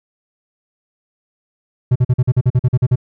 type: tone bursts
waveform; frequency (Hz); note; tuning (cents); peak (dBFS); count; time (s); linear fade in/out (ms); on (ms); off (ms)
triangle; 125; B2; +21; -7; 12; 1.91-2.958; 10; 47; 44
effects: none